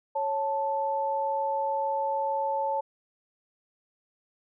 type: tone pair together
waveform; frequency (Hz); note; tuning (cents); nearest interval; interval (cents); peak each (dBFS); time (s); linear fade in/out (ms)
sine; 552.2 / 879; C#5 / A5; -7 / -2; minor sixth; 805; -30 / -27; 0.15-2.81; 10
effects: none